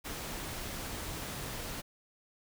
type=noise; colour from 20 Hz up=pink; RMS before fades=-40 dBFS; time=0.04-1.82 s; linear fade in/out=20 ms; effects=none